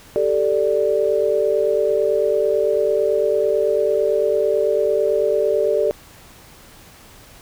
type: chord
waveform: sine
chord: G suspended second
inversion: none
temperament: just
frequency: 392 / 441 / 588 Hz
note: G4 / A4 / D5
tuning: 0 / +4 / +2 cents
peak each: -21 / -19 / -19 dBFS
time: 0.16-5.91 s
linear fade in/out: 0 ms
effects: pink hiss -45 dBFS RMS until 7.41 s